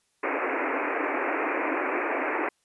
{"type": "band-pass noise", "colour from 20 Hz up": "pink", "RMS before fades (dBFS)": -28, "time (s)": [0.23, 2.49], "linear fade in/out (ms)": 5, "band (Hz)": [270, 2500], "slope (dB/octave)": 96, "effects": ["white hiss -71 dBFS RMS until 2.64 s", "resampled to 24000 Hz"]}